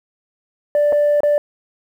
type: tone with dropouts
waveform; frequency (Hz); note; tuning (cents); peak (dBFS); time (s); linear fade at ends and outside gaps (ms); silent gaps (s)
sine; 587.3; D5; 0; -10; 0.75-1.38; 1; 0.924-0.928 / 1.205-1.233
effects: tanh soft clip ceiling -10 dBFS + 8-bit